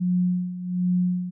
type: tone with tremolo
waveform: sine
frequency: 180 Hz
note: F#3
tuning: 47 cents flat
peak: -18 dBFS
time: 0-1.31 s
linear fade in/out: 20 ms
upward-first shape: sine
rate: 1.3 Hz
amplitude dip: 75%
effects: none